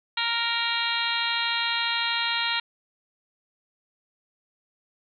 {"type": "harmonic tone with a mistuned harmonic", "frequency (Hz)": 466.2, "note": "A#4", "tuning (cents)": 0, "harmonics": [2, 3, 4, 5, 6, 7, 8, 9], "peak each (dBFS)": [-32, -32, -32, -32, -32, -32, -32, -32], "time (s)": [0.17, 2.6], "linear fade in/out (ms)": 5, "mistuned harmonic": 9, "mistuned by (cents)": -41, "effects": []}